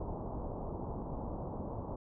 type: low-pass noise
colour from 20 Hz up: pink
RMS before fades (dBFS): -40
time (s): 0-1.96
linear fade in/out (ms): 5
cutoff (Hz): 1000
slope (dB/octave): 48
effects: none